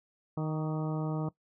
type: harmonic tone with a mistuned harmonic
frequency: 155.56 Hz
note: D#3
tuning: in tune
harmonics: 1 / 2 / 3 / 4 / 5 / 6 / 7 / 8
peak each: -31 / -37 / -41 / -43 / -45 / -47 / -48 / -49 dBFS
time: 0.37-1.29 s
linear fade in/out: 5 ms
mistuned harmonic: 7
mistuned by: +49 cents
effects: noise-tail reverb RT60 0.1 s tail -19 dB re dry